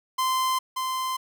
45% pulse tone pair in turn, 1037 / 1037 Hz, C6 / C6, -16 / -16 cents, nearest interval unison, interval 0 cents, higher neither, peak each -22 / -26 dBFS, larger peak first, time 0.18-0.59 / 0.76-1.17 s, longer neither, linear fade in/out 10 ms, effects none

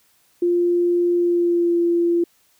sine tone with pitch glide, 349.2 to 342.8 Hz, F4 to F4, 0 to -32 cents, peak -15 dBFS, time 0.42-2.24 s, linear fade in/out 5 ms, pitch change -32 cents, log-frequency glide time 1.15-1.78 s, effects white hiss -60 dBFS RMS until 2.59 s

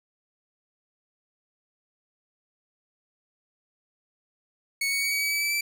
sawtooth tone with pitch steps, 2217 / 2232 / 2248 / 2264 / 2279 / 2295 / 2311 / 2327 Hz, C#7 / C#7 / C#7 / C#7 / C#7 / D7 / D7 / D7, 0 / +11 / +24 / +36 / +47 / -40 / -28 / -17 cents, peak -21 dBFS, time 4.81-5.61 s, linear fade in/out 5 ms, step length 100 ms, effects none

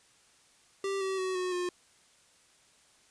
square tone with pitch steps, 392 / 383 / 374.3 / 365.7 / 357.4 Hz, G4 / G4 / F#4 / F#4 / F4, 0 / -40 / +20 / -20 / +40 cents, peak -31 dBFS, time 0.84-1.69 s, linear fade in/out 2 ms, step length 170 ms, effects white hiss -63 dBFS RMS until 3.1 s + resampled to 22050 Hz

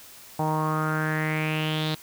sawtooth tone with low-pass filter sweep, 155.56 Hz, D#3, in tune, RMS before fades -26 dBFS, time 0.39-1.95 s, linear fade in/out 5 ms, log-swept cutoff 840 to 4000 Hz, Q 5.7, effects white hiss -47 dBFS RMS until 2.02 s

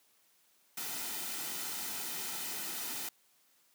white noise with comb filter, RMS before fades -39 dBFS, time 0.77-3.09 s, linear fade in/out 5 ms, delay 1.8 ms, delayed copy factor -0.5, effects white hiss -69 dBFS RMS until 3.74 s + high-pass 150 Hz 12 dB/octave

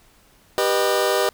sawtooth chord, G augmented, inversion none, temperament just, 392 / 490 / 612.5 Hz, G4 / B4 / D#5, 0 / -14 / -27 cents, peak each -18 dBFS, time 0.58-1.29 s, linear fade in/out 0 ms, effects pink hiss -55 dBFS RMS until 1.33 s

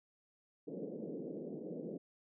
white band-pass noise, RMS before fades -44 dBFS, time 0.67-1.98 s, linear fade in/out 10 ms, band 160 to 520 Hz, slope 48 dB/octave, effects none

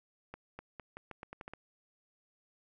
accelerating click train, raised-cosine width 0.5 ms, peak -29 dBFS, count 10, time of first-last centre 0.34-1.536 s, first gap 250 ms, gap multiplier 0.83, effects none

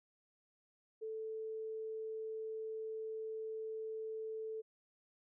sine tone, 440 Hz, A4, in tune, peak -40 dBFS, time 1.01-4.62 s, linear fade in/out 20 ms, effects none

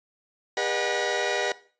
sawtooth tone cluster, 404 / 485.2 / 606 / 736 / 1916 Hz, G#4 / B4 / D#5 / F#5 / A#6, -48 / -31 / -46 / -9 / +47 cents, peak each -27 dBFS, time 0.57-1.52 s, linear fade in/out 2 ms, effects noise-tail reverb RT60 0.4 s tail -18 dB re dry + resampled to 16000 Hz

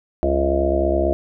harmonic tone with a mistuned harmonic, 69.3 Hz, C#2, in tune, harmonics 1 / 3 / 4 / 5 / 6 / 7 / 8 / 9 / 10, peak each -22 / -30 / -31 / -21 / -32 / -30 / -29 / -21 / -27 dBFS, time 0.23-1.13 s, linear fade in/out 0 ms, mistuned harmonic 10, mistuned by -37 cents, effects none

